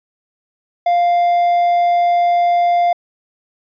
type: tone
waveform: triangle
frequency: 698.5 Hz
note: F5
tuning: in tune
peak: -9 dBFS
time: 0.86-2.93 s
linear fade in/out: 5 ms
effects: resampled to 11025 Hz